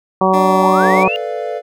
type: harmonic tone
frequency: 188.7 Hz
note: F#3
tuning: 34 cents sharp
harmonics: 1 / 2 / 3 / 4 / 5 / 6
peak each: -17 / -17 / -17 / -17 / -17 / -17 dBFS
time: 0.21-1.08 s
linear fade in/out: 2 ms
type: tone with vibrato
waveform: 20% pulse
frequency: 293.7 Hz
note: D4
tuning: in tune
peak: -16 dBFS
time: 0.33-1.04 s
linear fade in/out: 10 ms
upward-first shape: triangle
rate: 3 Hz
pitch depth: 10 cents each way
type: linear sweep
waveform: sine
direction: up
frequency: 740 to 2855 Hz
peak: -18 dBFS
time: 0.62-1.16 s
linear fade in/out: 0 ms
type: chord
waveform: triangle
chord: B half-diminished seventh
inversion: third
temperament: equal with one note detuned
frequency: 440 / 493.9 / 587.3 / 693.6 Hz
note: A4 / B4 / D5 / F5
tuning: 0 / 0 / 0 / -12 cents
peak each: -23 dBFS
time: 0.79-1.62 s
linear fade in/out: 50 ms
effects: none